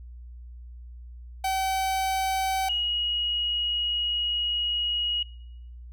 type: tone pair in turn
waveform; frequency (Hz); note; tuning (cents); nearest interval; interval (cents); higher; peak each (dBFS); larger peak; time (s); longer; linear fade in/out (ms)
45% pulse / sine; 765 / 2895; G5 / F#7; -42 / -38; octave + major seventh; 2304; second; -24; neither; 1.44-2.69 / 2.69-5.23; second; 5
effects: noise-tail reverb RT60 0.8 s tail -21 dB re dry + added 60 Hz sine -40 dBFS peak until 5.92 s